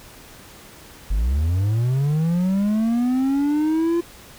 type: linear sweep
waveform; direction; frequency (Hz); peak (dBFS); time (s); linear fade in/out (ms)
triangle; up; 44.54 to 345.2; -15; 1.1-4.01; 10
effects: pink hiss -44 dBFS RMS until 4.38 s